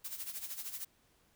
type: noise with tremolo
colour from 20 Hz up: blue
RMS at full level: -40 dBFS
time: 0.04-0.85 s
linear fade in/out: 10 ms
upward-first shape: sine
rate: 13 Hz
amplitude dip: 70%
effects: pink hiss -70 dBFS RMS until 1.35 s